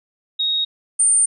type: tone pair in turn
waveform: sine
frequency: 3759 / 8940 Hz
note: A#7 / C#9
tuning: +14 / +14 cents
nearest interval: octave + minor third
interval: 1500 cents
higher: second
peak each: -17 / -12 dBFS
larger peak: second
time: 0.39-0.65 / 0.99-1.26 s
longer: second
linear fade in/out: 10 ms
effects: none